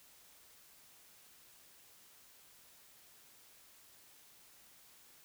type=silence; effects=white hiss -62 dBFS RMS until 5.24 s